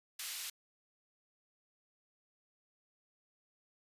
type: high-pass noise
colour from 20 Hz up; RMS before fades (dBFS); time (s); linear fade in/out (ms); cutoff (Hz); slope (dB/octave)
pink; -42; 0.19-0.5; 5; 2600; 12
effects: resampled to 32000 Hz